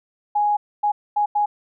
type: tone bursts at uneven times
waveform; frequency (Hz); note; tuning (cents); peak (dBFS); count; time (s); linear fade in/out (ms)
sine; 830.6; G#5; 0; -16; 4; 0.35-0.57 / 0.83-0.92 / 1.16-1.26 / 1.35-1.46; 10
effects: none